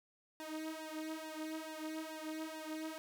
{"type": "tone with flanger", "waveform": "sawtooth", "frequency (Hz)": 314.5, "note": "D#4", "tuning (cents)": 19, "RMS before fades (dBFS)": -44, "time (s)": [0.4, 2.98], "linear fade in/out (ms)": 0, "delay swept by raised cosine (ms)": [1.1, 3.7], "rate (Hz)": 2.3, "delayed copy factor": 0.85, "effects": []}